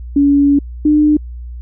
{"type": "tone pair in turn", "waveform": "sine", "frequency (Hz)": [283.7, 300.6], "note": ["C#4", "D4"], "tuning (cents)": [40, 40], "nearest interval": "minor second", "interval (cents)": 100, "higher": "second", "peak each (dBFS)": -7, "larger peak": "neither", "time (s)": [[0.16, 0.59], [0.85, 1.17]], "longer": "first", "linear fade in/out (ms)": 5, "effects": ["added 60 Hz sine -25 dBFS peak until 1.61 s"]}